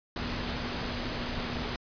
sine tone in noise, 241.6 Hz, B3, 38 cents flat, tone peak -40 dBFS, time 0.16-1.76 s, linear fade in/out 2 ms, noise pink, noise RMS -34 dBFS, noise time 0.16-1.76 s, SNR -9 dB, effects resampled to 11025 Hz

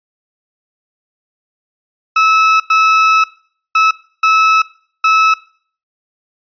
30% pulse tone bursts at uneven times, 1300 Hz, E6, 24 cents flat, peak -5 dBFS, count 5, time 2.16-2.6 / 2.7-3.24 / 3.75-3.91 / 4.23-4.62 / 5.04-5.34 s, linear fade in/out 5 ms, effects noise-tail reverb RT60 0.5 s tail -20 dB re dry + resampled to 11025 Hz

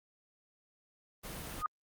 pink noise, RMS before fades -43 dBFS, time 1.23-1.63 s, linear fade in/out 20 ms
sine tone with exponential growth, 1234 Hz, D#6, 15 cents flat, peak -25 dBFS, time 1.55-1.66 s, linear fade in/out 1 ms, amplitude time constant 23 ms
effects Opus 24 kbps

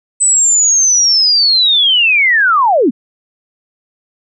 sine linear sweep, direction down, 8100 to 199.2 Hz, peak -7 dBFS, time 0.2-2.91 s, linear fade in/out 20 ms, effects none

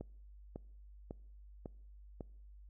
click train, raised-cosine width 2 ms, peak -30 dBFS, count 5, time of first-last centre 0.01-2.208 s, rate 1.82 Hz, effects noise-tail reverb RT60 0.8 s tail -25 dB re dry + added 50 Hz sine -53 dBFS peak until 2.69 s

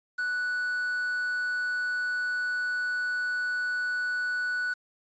triangle tone with quantisation, 1480 Hz, F#6, in tune, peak -25 dBFS, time 0.18-4.74 s, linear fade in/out 10 ms, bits 8, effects resampled to 16000 Hz

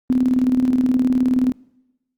sine tone with tremolo, 254.5 Hz, C4, 48 cents flat, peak -12 dBFS, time 0.1-1.52 s, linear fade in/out 0 ms, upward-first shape square, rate 19 Hz, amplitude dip 50%, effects noise-tail reverb RT60 1.0 s tail -24 dB re dry + Opus 24 kbps

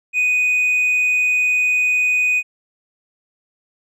triangle tone with hard clipping, 2489 Hz, D#7, in tune, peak -13 dBFS, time 0.13-2.43 s, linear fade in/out 50 ms, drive 1 dB, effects none

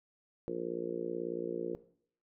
harmonic tone, 58.27 Hz, A#1, in tune, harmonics 3 / 4 / 5 / 6 / 7 / 8 / 9, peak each -46 / -47 / -45 / -38 / -45 / -39 / -46 dBFS, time 0.48-1.75 s, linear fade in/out 0 ms, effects noise-tail reverb RT60 0.6 s tail -18 dB re dry

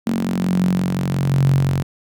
sawtooth tone with high-pass filter sweep, 45.7 Hz, F#1, 21 cents flat, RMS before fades -18 dBFS, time 0.06-1.83 s, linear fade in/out 10 ms, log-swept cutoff 220 to 120 Hz, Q 9.3, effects none

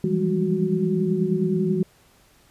sine tone cluster, 165.4 / 173.9 / 194.2 / 204.3 / 369.7 Hz, E3 / F3 / G3 / G#3 / F#4, +6 / -7 / -16 / -28 / -1 cents, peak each -25 / -30 / -26 / -26 / -24 dBFS, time 0.04-1.83 s, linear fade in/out 2 ms, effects pink hiss -57 dBFS RMS until 2.5 s + resampled to 32000 Hz

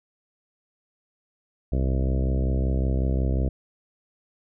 harmonic tone with a mistuned harmonic, 65.4 Hz, C2, in tune, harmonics 1 / 2 / 3 / 4 / 5 / 6 / 7 / 8 / 9 / 10, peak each -22 / -28 / -32 / -34 / -36 / -38 / -39 / -40 / -41 / -42 dBFS, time 1.72-3.49 s, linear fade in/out 5 ms, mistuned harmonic 1, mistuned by -19 cents, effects none

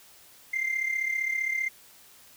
sine tone with amplitude modulation, 2093 Hz, C7, in tune, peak -21 dBFS, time 0.53-1.69 s, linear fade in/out 10 ms, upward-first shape sine, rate 35.3 Hz, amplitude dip 75%, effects tanh soft clip ceiling -22 dBFS + white hiss -54 dBFS RMS until 2.36 s

